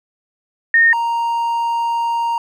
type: tone pair in turn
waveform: sine / triangle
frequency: 1838 / 931.8 Hz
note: A#6 / A#5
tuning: -25 / -1 cents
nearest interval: octave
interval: 1176 cents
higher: first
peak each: -8 / -14 dBFS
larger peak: first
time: 0.74-0.93 / 0.93-2.38 s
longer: second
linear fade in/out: 2 ms
effects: none